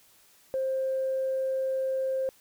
sine tone, 528 Hz, C5, 16 cents sharp, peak -25 dBFS, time 0.54-2.29 s, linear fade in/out 0 ms, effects tanh soft clip ceiling -21 dBFS + white hiss -60 dBFS RMS until 2.4 s

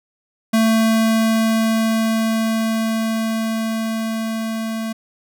square tone with level ramp, 223.2 Hz, A3, 25 cents sharp, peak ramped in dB -13 to -23 dBFS, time 0.53-4.93 s, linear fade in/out 10 ms, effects none

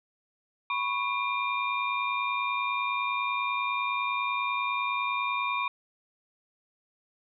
sine tone cluster, 991 / 1101 / 2395 / 3665 Hz, B5 / C#6 / D7 / A#7, +6 / -12 / +33 / -30 cents, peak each -32 / -31 / -31 / -40 dBFS, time 0.7-5.68 s, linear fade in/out 2 ms, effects none

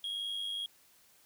triangle tone with amplitude modulation, 3284 Hz, G#7, 20 cents flat, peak -31 dBFS, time 0.04-0.66 s, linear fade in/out 2 ms, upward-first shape sine, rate 102 Hz, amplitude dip 50%, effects white hiss -64 dBFS RMS until 1.25 s

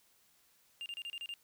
triangle tone bursts, 2800 Hz, F7, 4 cents sharp, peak -38 dBFS, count 7, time 0.81-1.339 s, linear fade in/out 0 ms, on 49 ms, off 31 ms, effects white hiss -69 dBFS RMS until 1.43 s

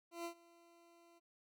20% pulse tone with ADSR envelope, 340 Hz, F4, 46 cents flat, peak -36 dBFS, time 0.11-1.2 s, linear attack 140 ms, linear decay 89 ms, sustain -23 dB, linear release 25 ms, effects none

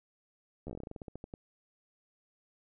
slowing click train, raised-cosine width 2 ms, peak -29 dBFS, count 17, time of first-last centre 0.67-1.339 s, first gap 12 ms, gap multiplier 1.15, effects none

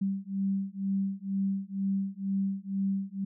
sine beating tone pair, 194.1 / 196.2 Hz, G3 / G3, -17 / +2 cents, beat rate 2.1 Hz, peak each -31 dBFS, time 0.01-3.25 s, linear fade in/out 10 ms, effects none

